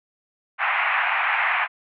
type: band-pass noise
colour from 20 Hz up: white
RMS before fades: -22 dBFS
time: 0.58-1.68 s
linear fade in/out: 50 ms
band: 730 to 2500 Hz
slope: 48 dB/octave
effects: none